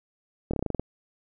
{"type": "slowing click train", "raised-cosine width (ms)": 2, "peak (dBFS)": -14, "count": 9, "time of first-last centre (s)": [0.51, 0.796], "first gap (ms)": 25, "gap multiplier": 1.1, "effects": []}